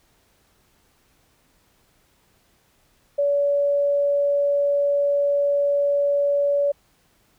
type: tone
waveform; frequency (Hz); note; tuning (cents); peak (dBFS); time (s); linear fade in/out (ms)
sine; 570; C#5; +48; -17; 3.18-6.72; 10
effects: pink hiss -62 dBFS RMS until 7.38 s